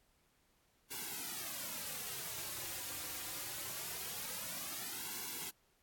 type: noise with flanger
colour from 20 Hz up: white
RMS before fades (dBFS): -43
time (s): 0.9-5.51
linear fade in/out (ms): 20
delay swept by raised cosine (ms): 1.6 to 4.7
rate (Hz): 0.23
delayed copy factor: -0.95
effects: pink hiss -74 dBFS RMS until 5.82 s + AAC 64 kbps